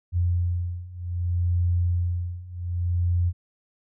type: beating tone pair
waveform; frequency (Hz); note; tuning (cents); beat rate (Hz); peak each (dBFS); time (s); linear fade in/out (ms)
sine; 87.31 / 87.95; F2 / F2; 0 / +13; 0.64; -26 / -24; 0.12-3.33; 50
effects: none